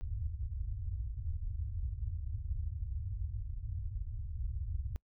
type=low-pass noise; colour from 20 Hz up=white; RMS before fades=-38 dBFS; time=0.01-4.96 s; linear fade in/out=0 ms; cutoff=100 Hz; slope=48 dB/octave; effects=noise-tail reverb RT60 0.1 s tail -26 dB re dry